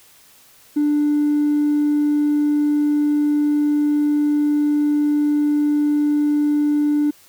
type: tone with hard clipping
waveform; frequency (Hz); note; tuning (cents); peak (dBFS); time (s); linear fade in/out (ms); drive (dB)
sine; 295.1; D4; +8; -15; 0.76-7.11; 10; 1
effects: white hiss -50 dBFS RMS until 7.28 s